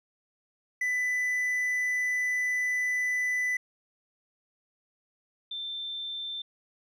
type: tone pair in turn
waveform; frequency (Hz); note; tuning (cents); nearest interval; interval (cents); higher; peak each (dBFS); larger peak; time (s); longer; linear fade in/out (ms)
triangle / sine; 1994 / 3560; B6 / A7; +16 / +20; minor seventh; 1004; second; -24 / -33; first; 0.81-3.57 / 5.51-6.42; first; 5
effects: none